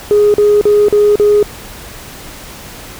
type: tone bursts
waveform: sine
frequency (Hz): 415.3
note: G#4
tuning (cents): 0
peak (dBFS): -4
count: 5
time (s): 0.11-1.428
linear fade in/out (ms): 0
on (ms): 230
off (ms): 42
effects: tanh soft clip ceiling -2 dBFS + pink hiss -31 dBFS RMS until 2.99 s